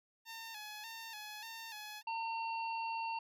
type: tone with vibrato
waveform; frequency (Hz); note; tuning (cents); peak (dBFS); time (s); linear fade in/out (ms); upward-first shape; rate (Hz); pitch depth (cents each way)
10% pulse; 876; A5; -8; -37; 0.25-2.03; 50; square; 1.7; 62
type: harmonic tone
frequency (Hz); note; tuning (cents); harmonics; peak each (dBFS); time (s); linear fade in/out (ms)
909; A#5; -44; 1 / 3 / 5; -37 / -44 / -53; 2.07-3.19; 5
effects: none